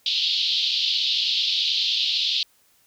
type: band-pass noise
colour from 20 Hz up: white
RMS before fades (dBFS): -23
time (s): 0.06-2.43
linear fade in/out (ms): 2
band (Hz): 3000 to 4400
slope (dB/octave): 48
effects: white hiss -61 dBFS RMS until 2.86 s